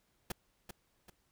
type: noise with echo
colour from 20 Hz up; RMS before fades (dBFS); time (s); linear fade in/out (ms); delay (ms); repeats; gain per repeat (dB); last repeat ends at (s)
pink; -37; 0.3-0.32; 5; 390; 2; -8; 1.1
effects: pink hiss -75 dBFS RMS until 1.31 s